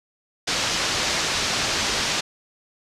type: low-pass noise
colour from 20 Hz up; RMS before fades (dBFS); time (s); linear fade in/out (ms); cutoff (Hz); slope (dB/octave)
white; -24; 0.47-2.21; 10; 6100; 24
effects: resampled to 32000 Hz